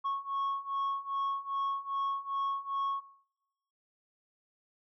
sine beating tone pair, 1100 / 1102.5 Hz, C#6 / C#6, -14 / -10 cents, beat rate 2.5 Hz, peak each -33 / -32 dBFS, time 0.04-3.01 s, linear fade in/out 20 ms, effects noise-tail reverb RT60 0.9 s tail -23 dB re dry + tanh soft clip ceiling -28 dBFS

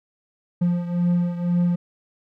triangle beating tone pair, 174.61 / 176.61 Hz, F3 / F3, 0 / +20 cents, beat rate 2 Hz, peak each -18 / -23 dBFS, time 0.61-1.76 s, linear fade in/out 10 ms, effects none

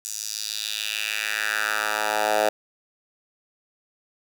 10% pulse tone with high-pass filter sweep, 106.8 Hz, G#2, 49 cents sharp, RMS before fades -26 dBFS, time 0.05-2.49 s, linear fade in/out 0 ms, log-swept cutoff 6800 to 620 Hz, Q 2.4, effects none

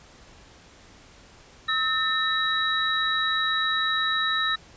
sine tone cluster, 1290 / 1802 / 3868 Hz, E6 / A6 / B7, -38 / +41 / -37 cents, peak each -27 / -26 / -26 dBFS, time 1.68-4.56 s, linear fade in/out 10 ms, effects pink hiss -51 dBFS RMS until 4.76 s + resampled to 16000 Hz

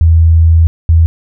sine tone pair in turn, 81.9 / 81.9 Hz, E2 / E2, -11 / -11 cents, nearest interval unison, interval 0 cents, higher neither, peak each -3 dBFS, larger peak neither, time 0.01-0.67 / 0.89-1.06 s, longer first, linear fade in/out 0 ms, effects none

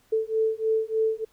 sine beating tone pair, 440 / 443.3 Hz, A4 / A4, 0 / +13 cents, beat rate 3.3 Hz, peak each -25 dBFS, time 0.12-1.25 s, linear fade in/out 10 ms, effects pink hiss -63 dBFS RMS until 1.32 s

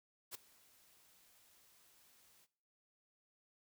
white noise with ADSR envelope, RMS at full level -44 dBFS, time 0.31-2.47 s, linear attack 38 ms, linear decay 7 ms, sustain -24 dB, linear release 38 ms, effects noise-tail reverb RT60 0.6 s tail -19 dB re dry

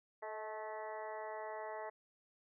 harmonic tone with a mistuned harmonic, 217.2 Hz, A3, 22 cents flat, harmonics 2 / 3 / 4 / 5 / 6 / 7 / 8 / 9, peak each -49 / -46 / -47 / -52 / -58 / -62 / -57 / -54 dBFS, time 0.22-1.9 s, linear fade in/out 10 ms, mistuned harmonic 3, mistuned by -27 cents, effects none

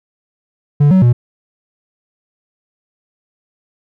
triangle tone with pitch steps, 145.2 / 187.6 / 120.9 Hz, D3 / F#3 / B2, -19 / +24 / -36 cents, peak -4 dBFS, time 0.8-1.13 s, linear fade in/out 10 ms, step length 110 ms, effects none

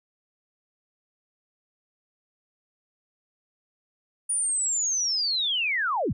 sine linear sweep, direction down, 9640 to 49.86 Hz, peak -23 dBFS, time 4.29-6.13 s, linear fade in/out 10 ms, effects none

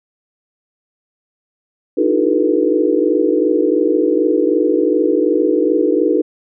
sine tone cluster, 299.9 / 322.6 / 366.6 / 430.1 / 483.2 Hz, D4 / E4 / F#4 / A4 / B4, +36 / -37 / -16 / -39 / -38 cents, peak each -18 dBFS, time 1.97-6.22 s, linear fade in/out 10 ms, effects none

